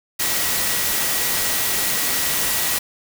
sine tone in noise, 1924 Hz, B6, 46 cents flat, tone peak -32 dBFS, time 0.19-2.79 s, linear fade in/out 10 ms, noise white, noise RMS -21 dBFS, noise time 0.19-2.79 s, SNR -14 dB, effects none

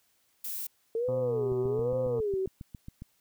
violet noise, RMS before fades -36 dBFS, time 0.44-0.67 s, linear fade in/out 5 ms
sine tone with vibrato, 443.5 Hz, A4, 14 cents sharp, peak -27 dBFS, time 0.95-2.46 s, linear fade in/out 2 ms, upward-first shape sine, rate 1.2 Hz, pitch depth 270 cents each way
harmonic tone, 123.47 Hz, B2, in tune, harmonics 1 / 2 / 3 / 4 / 5 / 6 / 7 / 8 / 9 / 10, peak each -35 / -41 / -45 / -47 / -49 / -51 / -52 / -53 / -54 / -55 dBFS, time 1.08-2.2 s, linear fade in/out 5 ms
click train, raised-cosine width 5 ms, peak -29 dBFS, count 12, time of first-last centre 1.52-3.021 s, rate 7.33 Hz
effects white hiss -70 dBFS RMS until 3.2 s

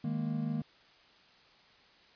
triangle chord, D# suspended fourth, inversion none, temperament equal, 155.56 / 207.7 / 233.1 Hz, D#3 / G#3 / A#3, 0 / 0 / 0 cents, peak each -33 / -36 / -33 dBFS, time 0.04-0.62 s, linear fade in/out 5 ms, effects white hiss -61 dBFS RMS until 2.15 s + resampled to 11025 Hz

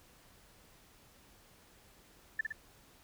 sine tone with echo, 1760 Hz, A6, in tune, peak -28 dBFS, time 2.39-2.41 s, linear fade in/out 5 ms, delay 57 ms, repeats 2, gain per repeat -4 dB, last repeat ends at 2.524 s, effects pink hiss -62 dBFS RMS until 3.03 s

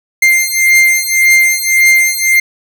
45% pulse beating tone pair, 2100 / 2101.8 Hz, C7 / C7, +6 / +7 cents, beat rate 1.8 Hz, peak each -10 dBFS, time 0.22-2.4 s, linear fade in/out 5 ms, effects none

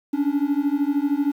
triangle beating tone pair, 279.5 / 292.5 Hz, C#4 / D4, +14 / -7 cents, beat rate 13 Hz, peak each -20 dBFS, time 0.13-1.32 s, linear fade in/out 10 ms, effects 8-bit

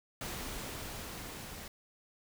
pink noise with level ramp, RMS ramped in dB -40 to -46 dBFS, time 0.21-1.68 s, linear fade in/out 2 ms, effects none

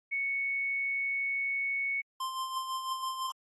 sine tone, 2217 Hz, C#7, in tune, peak -29 dBFS, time 0.11-2.02 s, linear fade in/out 20 ms
square tone with tremolo, 1046.5 Hz, C6, in tune, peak -32 dBFS, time 2.2-3.32 s, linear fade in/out 5 ms, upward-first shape sine, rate 6 Hz, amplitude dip 50%
effects AAC 32 kbps

